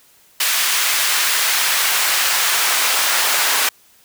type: noise with high-pass filter sweep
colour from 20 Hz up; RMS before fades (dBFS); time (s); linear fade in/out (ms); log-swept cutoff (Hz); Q
pink; -17; 0.4-3.69; 5; 1700 to 1000; 0.78
effects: white hiss -52 dBFS RMS until 4.04 s